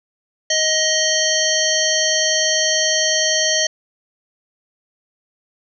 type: harmonic tone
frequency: 627 Hz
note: D#5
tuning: 13 cents sharp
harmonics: 1 / 3 / 5 / 7 / 9 / 10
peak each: -22 / -22 / -22 / -22 / -22 / -22 dBFS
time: 0.5-3.67 s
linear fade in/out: 5 ms
effects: none